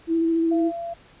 sine tone with vibrato, 329.6 Hz, E4, in tune, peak -18 dBFS, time 0.07-0.72 s, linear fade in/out 50 ms, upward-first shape square, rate 14 Hz, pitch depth 13 cents each way
sine tone, 680 Hz, F5, 46 cents flat, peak -28 dBFS, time 0.51-0.94 s, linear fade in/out 10 ms
effects pink hiss -52 dBFS RMS until 1.2 s + resampled to 8000 Hz

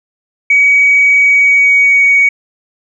sine tone with pitch glide, 2263 to 2243 Hz, C#7 to C#7, +35 to +20 cents, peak -4 dBFS, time 0.5-2.29 s, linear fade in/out 5 ms, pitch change -15 cents, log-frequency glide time 1.21-2.03 s, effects tanh soft clip ceiling 0 dBFS

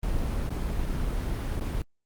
brown noise with dropouts, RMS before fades -28 dBFS, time 0.03-1.82 s, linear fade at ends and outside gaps 2 ms, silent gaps 0.493-0.504 / 1.598-1.608 s, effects Opus 24 kbps

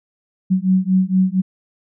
sine beating tone pair, 185 / 189.3 Hz, F#3 / F#3, 0 / +40 cents, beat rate 4.3 Hz, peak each -16 dBFS, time 0.5-1.42 s, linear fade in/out 20 ms, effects none

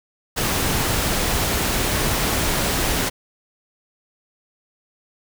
pink noise, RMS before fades -21 dBFS, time 0.36-3.1 s, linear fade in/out 20 ms, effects none

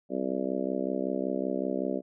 harmonic tone, 65.3 Hz, C2, 3 cents flat, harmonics 3 / 4 / 5 / 6 / 7 / 8 / 9 / 10, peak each -36 / -33 / -35 / -35 / -38 / -41 / -35 / -42 dBFS, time 0.09-2.02 s, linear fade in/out 50 ms, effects none

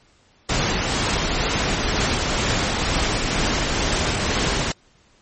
pink noise with tremolo, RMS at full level -20 dBFS, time 0.49-4.72 s, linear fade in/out 5 ms, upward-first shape triangle, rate 2.1 Hz, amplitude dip 25%, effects pink hiss -57 dBFS RMS until 5.21 s + MP3 32 kbps

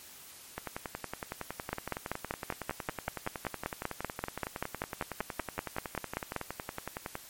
two click trains, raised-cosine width 0.5 ms, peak -16 / -20 dBFS, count 25 / 72, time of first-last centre 1.73-6.363 / 0.58-7.154 s, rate 5.18 / 10.8 Hz, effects white hiss -51 dBFS RMS until 7.29 s + MP3 64 kbps

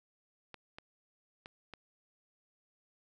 clicks, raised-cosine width 0.3 ms, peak -30 dBFS, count 4, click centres 0.543 / 0.785 / 1.459 / 1.737 s, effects none

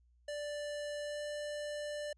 square tone with pitch glide, 587.3 to 591 Hz, D5 to D5, 0 to +11 cents, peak -39 dBFS, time 0.28-2.13 s, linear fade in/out 5 ms, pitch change +11 cents, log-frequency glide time 1.03-1.21 s, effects added 60 Hz sine -65 dBFS peak until 2.17 s + resampled to 22050 Hz

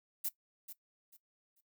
violet noise with echo, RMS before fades -35 dBFS, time 0.24-0.29 s, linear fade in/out 10 ms, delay 440 ms, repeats 3, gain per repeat -12 dB, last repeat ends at 1.61 s, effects noise-tail reverb RT60 0.1 s tail -17 dB re dry

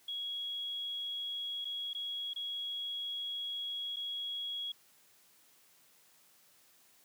sine tone with dropouts, 3322 Hz, G#7, in tune, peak -36 dBFS, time 0.08-4.72 s, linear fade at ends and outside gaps 5 ms, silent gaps 1.647-1.652 / 1.933-1.948 / 2.335-2.36 / 3.961-3.967 s, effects white hiss -65 dBFS RMS until 7.04 s + high-pass 100 Hz 12 dB/octave

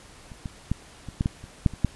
clicks, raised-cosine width 5 ms, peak -28 / -19 / -11 / -23 / -11 / -11 / -28 / -6 / -25 / -7 dBFS, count 10, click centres 0.318 / 0.458 / 0.716 / 1.087 / 1.209 / 1.259 / 1.44 / 1.662 / 1.737 / 1.847 s, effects pink hiss -49 dBFS RMS until 1.95 s + resampled to 24000 Hz

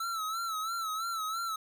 square tone with vibrato, 1319 Hz, E6, 1 cent sharp, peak -33 dBFS, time 0-1.56 s, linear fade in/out 5 ms, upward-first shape sine, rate 3 Hz, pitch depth 74 cents each way, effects none

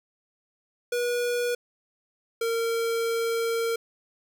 square tone pair in turn, 484 / 459.5 Hz, B4 / A#4, -35 / -25 cents, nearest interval minor second, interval 90 cents, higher first, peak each -25 dBFS, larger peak neither, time 0.92-1.55 / 2.41-3.76 s, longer second, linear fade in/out 5 ms, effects none

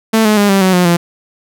sawtooth tone with pitch steps, 222.1 / 212.8 / 203.9 / 195.37 / 187.2 / 179.36 / 171.86 Hz, A3 / G#3 / G#3 / G3 / F#3 / F3 / F3, +16 / +42 / -32 / -6 / +20 / +46 / -28 cents, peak -4 dBFS, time 0.13-0.97 s, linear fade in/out 10 ms, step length 120 ms, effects none

